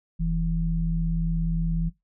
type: tone pair together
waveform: sine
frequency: 41.54 / 164.81 Hz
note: E1 / E3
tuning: +14 / 0 cents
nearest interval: 2 octaves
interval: 2386 cents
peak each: -25 dBFS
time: 0.19-1.9 s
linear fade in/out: 20 ms
effects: noise-tail reverb RT60 0.2 s tail -20 dB re dry